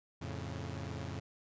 sawtooth chord, F augmented, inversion none, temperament equal, 87.31 / 110 / 138.59 Hz, F2 / A2 / C#3, 0 / 0 / 0 cents, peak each -39 / -40 / -40 dBFS, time 0.21-1.2 s, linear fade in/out 10 ms, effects resampled to 16000 Hz

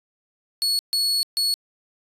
40% pulse tone bursts at uneven times, 4381 Hz, C#8, 21 cents flat, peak -18 dBFS, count 3, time 0.62-0.79 / 0.93-1.23 / 1.37-1.54 s, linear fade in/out 0 ms, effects resampled to 32000 Hz

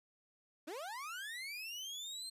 30% pulse linear sweep, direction up, 277.2 to 4209 Hz, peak -40 dBFS, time 0.67-2.3 s, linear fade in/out 10 ms, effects resampled to 32000 Hz

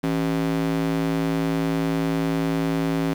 square tone with high-pass filter, 55 Hz, A1, in tune, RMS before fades -23 dBFS, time 0.03-3.14 s, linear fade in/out 10 ms, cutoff 220 Hz, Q 3.8, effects low-pass 4000 Hz 12 dB/octave + 7-bit

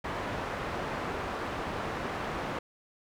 white low-pass noise, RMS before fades -35 dBFS, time 0.04-2.59 s, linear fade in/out 5 ms, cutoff 1200 Hz, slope 12 dB/octave, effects none

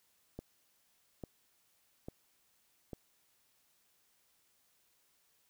click train, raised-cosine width 2 ms, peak -29 dBFS, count 4, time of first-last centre 0.39-2.932 s, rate 1.18 Hz, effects white hiss -73 dBFS RMS until 5.49 s

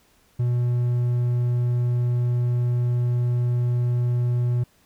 triangle tone, 121.7 Hz, B2, 25 cents flat, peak -17 dBFS, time 0.39-4.64 s, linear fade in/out 10 ms, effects pink hiss -60 dBFS RMS until 4.85 s

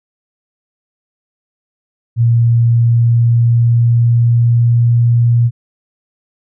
sine tone with pitch glide, 117.2 to 118.56 Hz, A#2 to A#2, +10 to +30 cents, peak -7 dBFS, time 2.16-5.51 s, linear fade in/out 50 ms, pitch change +20 cents, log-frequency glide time 2.5-5.07 s, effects none

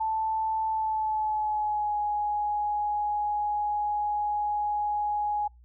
sine tone with pitch glide, 880 to 833.5 Hz, A5 to G#5, 0 to +6 cents, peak -25 dBFS, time 0-5.48 s, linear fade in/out 10 ms, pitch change -94 cents, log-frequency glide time 0.69-1.97 s, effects noise-tail reverb RT60 0.2 s tail -26 dB re dry + added 60 Hz sine -51 dBFS peak until 5.64 s

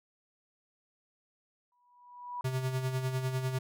sine tone with exponential growth, 978 Hz, B5, 17 cents flat, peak -33 dBFS, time 1.72-2.41 s, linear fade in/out 1 ms, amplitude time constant 150 ms
square tone with tremolo, 130 Hz, C3, 11 cents flat, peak -29 dBFS, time 2.44-3.59 s, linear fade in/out 10 ms, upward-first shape sine, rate 10 Hz, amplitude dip 55%
effects none

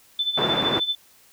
sine tone with tremolo, 3520 Hz, A7, in tune, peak -19 dBFS, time 0.19-0.95 s, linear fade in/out 2 ms, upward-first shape sine, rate 13 Hz, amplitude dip 75%
pink band-pass noise, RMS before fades -25 dBFS, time 0.37-0.8 s, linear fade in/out 10 ms, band 200 to 1500 Hz, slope 12 dB/octave
effects white hiss -55 dBFS RMS until 1.32 s

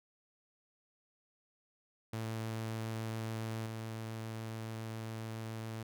sawtooth tone with level steps, 111.6 Hz, A2, 25 cents sharp, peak -33 / -36 dBFS, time 2.13-5.83 s, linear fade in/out 5 ms, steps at 3.66 s, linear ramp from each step 2 ms, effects none

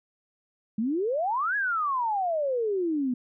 sine exponential two-way sweep, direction up then down, 205.9 to 1700 to 240.7 Hz, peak -24 dBFS, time 0.78-3.14 s, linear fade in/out 5 ms, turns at 1.56 s, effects none

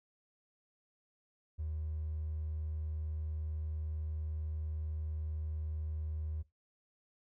triangle tone with hard clipping, 77.78 Hz, D#2, in tune, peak -36 dBFS, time 1.58-6.43 s, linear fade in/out 20 ms, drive 3 dB, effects noise-tail reverb RT60 0.2 s tail -18 dB re dry

